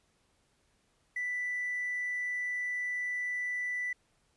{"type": "tone with hard clipping", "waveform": "sine", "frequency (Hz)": 1979, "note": "B6", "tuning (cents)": 3, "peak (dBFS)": -32, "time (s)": [1.16, 3.93], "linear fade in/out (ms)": 5, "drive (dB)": 1, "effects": ["pink hiss -72 dBFS RMS until 4.36 s", "resampled to 24000 Hz"]}